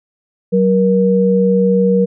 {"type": "tone pair together", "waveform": "sine", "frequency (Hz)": [188.35, 474.6], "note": ["F#3", "A#4"], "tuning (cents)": [31, 31], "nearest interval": "octave + major third", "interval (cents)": 1600, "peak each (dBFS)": -12, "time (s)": [0.52, 2.06], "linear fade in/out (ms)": 20, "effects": []}